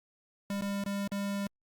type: tone with dropouts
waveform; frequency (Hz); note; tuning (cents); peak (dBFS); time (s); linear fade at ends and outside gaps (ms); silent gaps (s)
square; 200.1; G3; +36; -32; 0.5-1.47; 2; 0.611-0.62 / 0.839-0.861 / 1.076-1.118
effects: Opus 48 kbps